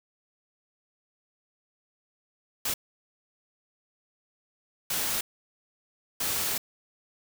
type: noise bursts at uneven times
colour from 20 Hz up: white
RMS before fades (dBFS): -29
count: 3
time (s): 2.65-2.74 / 4.9-5.21 / 6.2-6.58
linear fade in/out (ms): 5
effects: none